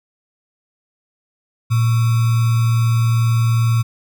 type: tone with sample-and-hold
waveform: sine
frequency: 115.3 Hz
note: A#2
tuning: 19 cents flat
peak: -12 dBFS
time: 1.7-3.83 s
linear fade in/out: 20 ms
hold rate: 1225 Hz
effects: none